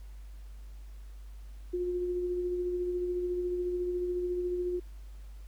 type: tone with tremolo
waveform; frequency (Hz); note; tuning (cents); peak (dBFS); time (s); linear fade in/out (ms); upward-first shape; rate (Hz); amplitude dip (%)
sine; 356.7; F4; +37; -28; 1.73-4.8; 10; sine; 14; 30
effects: added 50 Hz sine -43 dBFS peak until 5.47 s + pink hiss -64 dBFS RMS until 5.47 s